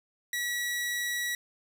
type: tone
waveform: sawtooth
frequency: 1933 Hz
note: B6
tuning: 38 cents flat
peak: -26 dBFS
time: 0.33-1.35 s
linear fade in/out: 2 ms
effects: none